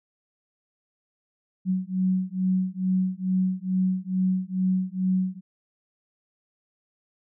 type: beating tone pair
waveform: sine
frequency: 185 / 187.3 Hz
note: F#3 / F#3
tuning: 0 / +21 cents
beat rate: 2.3 Hz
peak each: -25 dBFS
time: 1.65-5.41 s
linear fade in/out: 50 ms
effects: none